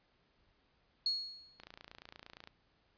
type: tone with exponential decay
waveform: sine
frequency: 4320 Hz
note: C#8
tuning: 45 cents flat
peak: -28 dBFS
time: 1.06-1.62 s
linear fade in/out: 2 ms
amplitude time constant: 120 ms
type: click train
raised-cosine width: 0.2 ms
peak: -32 dBFS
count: 26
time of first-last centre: 1.6-2.474 s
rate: 28.6 Hz
effects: pink hiss -73 dBFS RMS until 2.97 s + resampled to 11025 Hz